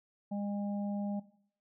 harmonic tone, 203 Hz, G#3, 39 cents flat, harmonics 1 / 3 / 4, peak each -34 / -44 / -46 dBFS, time 0.31-1.2 s, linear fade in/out 10 ms, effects noise-tail reverb RT60 0.6 s tail -17 dB re dry

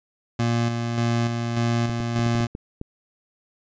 25% pulse tone with tremolo, 117.5 Hz, A#2, 14 cents sharp, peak -16 dBFS, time 0.39-2.47 s, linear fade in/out 5 ms, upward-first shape square, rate 1.7 Hz, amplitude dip 40%
clicks, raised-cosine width 3 ms, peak -19 dBFS, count 8, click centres 1.896 / 2.003 / 2.192 / 2.264 / 2.352 / 2.405 / 2.551 / 2.814 s
effects resampled to 16000 Hz

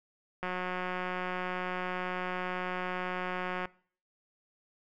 click train, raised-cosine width 0.5 ms, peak -20 dBFS, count 588, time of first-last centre 0.43-3.655 s, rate 182 Hz, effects noise-tail reverb RT60 0.5 s tail -22 dB re dry

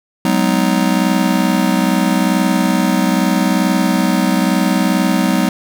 square chord, G# minor seventh, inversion third, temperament just, 186.89 / 207.7 / 249.2 / 311.5 Hz, F#3 / G#3 / B3 / D#4, +18 / 0 / +16 / +2 cents, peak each -17 / -20 / -18 / -20 dBFS, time 0.25-5.49 s, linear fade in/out 2 ms, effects none

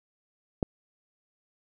click, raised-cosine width 2 ms, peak -12 dBFS, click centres 0.628 s, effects none

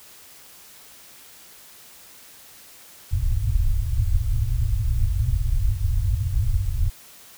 pink low-pass noise, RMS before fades -21 dBFS, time 3.11-6.9 s, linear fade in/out 20 ms, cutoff 120 Hz, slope 96 dB/octave, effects white hiss -47 dBFS RMS until 7.37 s

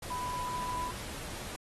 sine tone in noise, 993 Hz, B5, 9 cents sharp, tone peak -34 dBFS, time 0.1-0.91 s, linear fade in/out 5 ms, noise pink, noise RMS -42 dBFS, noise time 0.02-1.56 s, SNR +5 dB, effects AAC 32 kbps

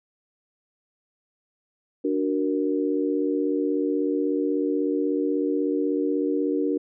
sine chord, D augmented, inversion none, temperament equal, 293.7 / 370 / 466.2 Hz, D4 / F#4 / A#4, 0 / 0 / 0 cents, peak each -24 / -27 / -27 dBFS, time 2.04-6.78 s, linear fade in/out 10 ms, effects none

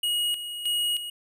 square tone with tremolo, 2891 Hz, F#7, 41 cents flat, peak -24 dBFS, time 0.03-1.1 s, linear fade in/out 5 ms, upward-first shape square, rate 1.6 Hz, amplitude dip 65%, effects none

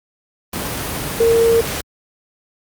sine tone in noise, 460 Hz, A#4, 23 cents flat, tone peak -10 dBFS, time 1.2-1.61 s, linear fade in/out 5 ms, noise pink, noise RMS -23 dBFS, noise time 0.53-1.81 s, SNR +10 dB, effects high-pass 60 Hz 12 dB/octave + Opus 24 kbps

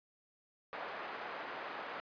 pink band-pass noise, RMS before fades -44 dBFS, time 0.73-2 s, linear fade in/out 0 ms, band 610 to 1800 Hz, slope 12 dB/octave, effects resampled to 11025 Hz

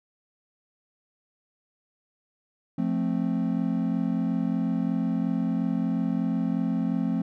triangle chord, F major, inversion none, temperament equal with one note detuned, 174.61 / 220 / 263 Hz, F3 / A3 / C4, 0 / 0 / +9 cents, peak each -26 dBFS, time 2.78-7.22 s, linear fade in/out 5 ms, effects none

